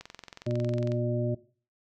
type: click train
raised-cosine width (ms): 0.2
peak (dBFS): -25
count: 21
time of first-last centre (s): 0.01-0.919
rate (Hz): 22
type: harmonic tone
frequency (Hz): 120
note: B2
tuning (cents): -49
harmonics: 1 / 2 / 3 / 5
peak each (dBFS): -29 / -34 / -33 / -33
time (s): 0.46-1.35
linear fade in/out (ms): 10
effects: noise-tail reverb RT60 0.4 s tail -17 dB re dry